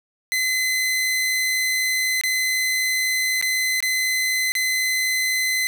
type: tone with dropouts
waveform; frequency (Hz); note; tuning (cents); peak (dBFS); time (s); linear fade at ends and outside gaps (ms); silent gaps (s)
sawtooth; 2038; C7; -46; -16; 0.32-5.67; 0; 2.212-2.236 / 3.413-3.425 / 3.804-3.826 / 4.52-4.552
effects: none